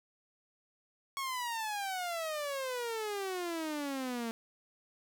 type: exponential sweep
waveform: sawtooth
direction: down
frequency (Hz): 1108.7 to 225.3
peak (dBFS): -31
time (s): 1.17-4.31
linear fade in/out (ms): 0
effects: none